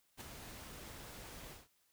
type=noise with ADSR envelope; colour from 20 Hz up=pink; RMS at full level=-45 dBFS; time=0.17-1.68 s; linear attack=41 ms; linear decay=5 ms; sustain=-6 dB; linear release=180 ms; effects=white hiss -75 dBFS RMS until 1.92 s